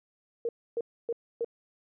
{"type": "tone bursts", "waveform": "sine", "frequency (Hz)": 466.2, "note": "A#4", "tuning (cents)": 0, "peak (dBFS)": -27, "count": 4, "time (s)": [0.45, 1.446], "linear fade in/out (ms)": 2, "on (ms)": 39, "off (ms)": 280, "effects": []}